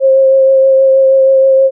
sine tone with vibrato, 534 Hz, C5, 35 cents sharp, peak -4 dBFS, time 0-1.71 s, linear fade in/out 50 ms, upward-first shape triangle, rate 6.3 Hz, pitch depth 16 cents each way, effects none

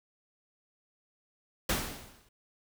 pink noise with exponential decay, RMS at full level -27 dBFS, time 1.69-2.29 s, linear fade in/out 5 ms, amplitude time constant 130 ms, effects none

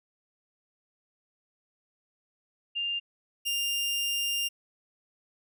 sine / sawtooth tone pair in turn, 2800 / 2800 Hz, F7 / F7, +4 / +4 cents, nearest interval unison, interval 0 cents, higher neither, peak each -28 / -24 dBFS, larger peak second, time 2.75-3 / 3.45-4.49 s, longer second, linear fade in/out 20 ms, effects none

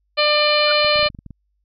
harmonic tone, 597 Hz, D5, 28 cents sharp, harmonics 1 / 2 / 3 / 4 / 5 / 6 / 7 / 8, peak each -18 / -22 / -27 / -21 / -23 / -30 / -20 / -32 dBFS, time 0.17-1.09 s, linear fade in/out 20 ms
sine tone with exponential growth, 1444 Hz, F#6, 43 cents flat, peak -20 dBFS, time 0.63-0.72 s, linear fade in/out 5 ms, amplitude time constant 18 ms
clicks, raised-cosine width 5 ms, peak -24 dBFS, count 10, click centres 0.847 / 0.959 / 0.993 / 1.029 / 1.061 / 1.102 / 1.148 / 1.189 / 1.263 / 1.307 s
effects added 50 Hz sine -65 dBFS peak until 1.64 s

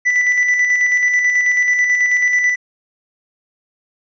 triangle tone with tremolo, 1981 Hz, B6, 5 cents sharp, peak -9 dBFS, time 0.05-2.56 s, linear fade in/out 20 ms, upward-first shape square, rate 9.2 Hz, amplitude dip 35%, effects resampled to 16000 Hz

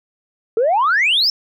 sine exponential sweep, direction up, 430 to 5500 Hz, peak -11 dBFS, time 0.57-1.3 s, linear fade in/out 2 ms, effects tanh soft clip ceiling -9 dBFS

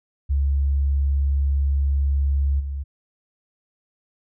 sine tone with level steps, 69.6 Hz, C#2, 8 cents sharp, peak -17 / -25 dBFS, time 0.29-2.84 s, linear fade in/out 20 ms, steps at 2.59 s, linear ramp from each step 20 ms, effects none

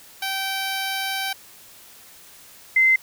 10% pulse / sine tone pair in turn, 775 / 2069 Hz, G5 / C7, -20 / -20 cents, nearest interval octave + perfect fourth, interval 1700 cents, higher second, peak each -16 / -13 dBFS, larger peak second, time 0.22-1.33 / 2.76-2.96 s, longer first, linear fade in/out 5 ms, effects white hiss -47 dBFS RMS until 3.02 s

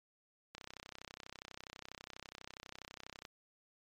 click train, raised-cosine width 0.2 ms, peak -29 dBFS, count 88, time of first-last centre 0.55-3.252 s, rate 32.2 Hz, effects MP3 96 kbps

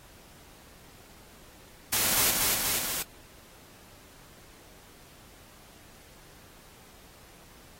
white noise with echo, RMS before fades -26 dBFS, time 1.92-2.31 s, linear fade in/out 10 ms, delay 240 ms, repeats 3, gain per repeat -2 dB, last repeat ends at 3.03 s, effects pink hiss -54 dBFS RMS until 7.79 s + AAC 48 kbps

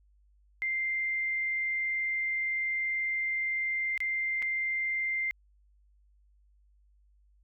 sine tone with dropouts, 2093 Hz, C7, in tune, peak -28 dBFS, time 0.62-5.31 s, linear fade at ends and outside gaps 0 ms, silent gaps 3.977-4.004 / 4.421-4.425 s, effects added 50 Hz sine -61 dBFS peak until 7.43 s

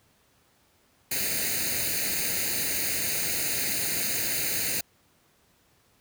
white noise with comb filter, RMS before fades -28 dBFS, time 1.11-4.81 s, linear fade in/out 5 ms, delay 0.45 ms, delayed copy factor +0.8, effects pink hiss -64 dBFS RMS until 6 s + high-pass 60 Hz 12 dB/octave

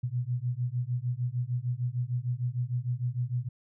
sine beating tone pair, 120 / 126.6 Hz, B2 / B2, -49 / +43 cents, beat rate 6.6 Hz, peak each -31 dBFS, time 0.03-3.49 s, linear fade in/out 10 ms, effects none

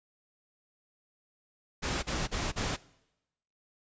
pink noise bursts, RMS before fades -32 dBFS, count 4, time 1.82-2.768 s, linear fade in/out 20 ms, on 210 ms, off 36 ms, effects noise-tail reverb RT60 0.9 s tail -21 dB re dry + resampled to 16000 Hz

